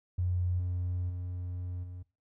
triangle tone with level steps, 89.7 Hz, F2, 47 cents sharp, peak -23 / -27 / -32 / -38 dBFS, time 0.18-2.03 s, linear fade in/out 10 ms, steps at 0.59 / 1.09 / 1.83 s, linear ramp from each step 10 ms, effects noise-tail reverb RT60 0.3 s tail -22 dB re dry + tanh soft clip ceiling -25 dBFS

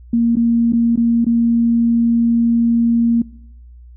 sine tone with dropouts, 233.1 Hz, A#3, in tune, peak -11 dBFS, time 0.13-3.22 s, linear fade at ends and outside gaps 5 ms, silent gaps 0.356-0.367 / 0.724-0.732 / 0.959-0.974 / 1.246-1.265 s, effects noise-tail reverb RT60 0.8 s tail -22 dB re dry + added 60 Hz sine -37 dBFS peak until 3.96 s

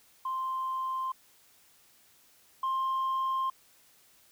sine tone pair in turn, 1046.5 / 1056.2 Hz, C6 / C6, 0 / +16 cents, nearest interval unison, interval 16 cents, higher second, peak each -29 / -25 dBFS, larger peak second, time 0.25-1.12 / 2.63-3.5 s, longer neither, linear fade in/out 5 ms, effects tanh soft clip ceiling -26 dBFS + white hiss -62 dBFS RMS until 4.31 s

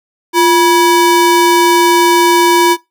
square ring-modulated tone, 659.3 Hz, E5, in tune, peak -4 dBFS, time 0.33-2.77 s, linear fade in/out 50 ms, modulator 311 Hz, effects noise-tail reverb RT60 0.2 s tail -21 dB re dry

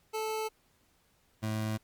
25% pulse tone pair in turn, 436.9 / 108.82 Hz, A4 / A2, -12 / -19 cents, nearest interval 2 octaves, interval 2407 cents, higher first, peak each -28 / -27 dBFS, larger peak second, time 0.13-0.49 / 1.42-1.78 s, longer neither, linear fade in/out 20 ms, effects pink hiss -69 dBFS RMS until 1.83 s + MP3 96 kbps

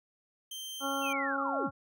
sawtooth tone, 3136 Hz, G7, in tune, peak -36 dBFS, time 0.51-1.13 s, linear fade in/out 5 ms
harmonic tone, 274.9 Hz, C#4, 14 cents flat, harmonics 1 / 2 / 3 / 4 / 5, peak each -37 / -38 / -38 / -39 / -35 dBFS, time 0.8-1.71 s, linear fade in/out 50 ms
sine linear sweep, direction down, 2794 to 51.3 Hz, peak -34 dBFS, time 1.01-1.71 s, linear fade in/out 50 ms
effects none

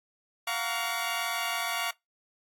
15% pulse chord, Gb major seventh, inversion third, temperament equal with one note detuned, 698.5 / 740 / 932.3 / 1133.3 Hz, F5 / Gb5 / Bb5 / Db6, 0 / 0 / 0 / +38 cents, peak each -27 / -32 / -30 / -27 dBFS, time 0.47-1.91 s, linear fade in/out 5 ms, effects noise-tail reverb RT60 0.2 s tail -26 dB re dry + AAC 64 kbps

